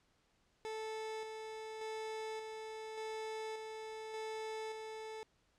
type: tone with tremolo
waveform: 30% pulse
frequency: 438.5 Hz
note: A4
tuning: 6 cents flat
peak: -38 dBFS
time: 0.65-5.23 s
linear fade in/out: 0 ms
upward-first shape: square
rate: 0.86 Hz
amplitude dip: 35%
effects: pink hiss -75 dBFS RMS until 5.58 s + low-pass 7000 Hz 12 dB/octave